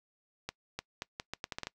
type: accelerating click train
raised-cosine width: 0.2 ms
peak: -19 dBFS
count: 10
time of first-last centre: 0.49-1.67 s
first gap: 300 ms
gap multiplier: 0.77
effects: noise-tail reverb RT60 0.1 s tail -23 dB re dry